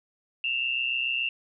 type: tone pair together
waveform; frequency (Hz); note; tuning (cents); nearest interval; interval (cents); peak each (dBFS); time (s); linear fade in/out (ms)
sine; 2668 / 2795; E7 / F7; +20 / +1; minor second; 81; -28 / -28; 0.44-1.29; 2
effects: none